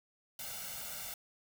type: noise with comb filter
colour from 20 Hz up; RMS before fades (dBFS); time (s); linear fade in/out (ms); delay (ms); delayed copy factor
white; -43; 0.39-1.14; 2; 1.4; +0.85
effects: none